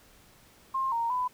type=tone with pitch steps; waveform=sine; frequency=1062 / 928 / 1000 Hz; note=C6 / A#5 / B5; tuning=+25 / -8 / +21 cents; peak=-26 dBFS; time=0.74-1.28 s; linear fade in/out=10 ms; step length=180 ms; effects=pink hiss -58 dBFS RMS until 1.33 s